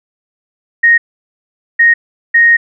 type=tone bursts at uneven times; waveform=sine; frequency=1864.7 Hz; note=A#6; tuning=in tune; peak=-4 dBFS; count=3; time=0.83-0.98 / 1.79-1.94 / 2.34-2.57 s; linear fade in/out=10 ms; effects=none